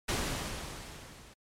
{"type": "noise with level ramp", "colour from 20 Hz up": "pink", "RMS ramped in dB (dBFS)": [-30, -54], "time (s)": [0.08, 1.34], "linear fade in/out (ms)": 10, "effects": ["low-pass 10000 Hz 12 dB/octave", "MP3 96 kbps"]}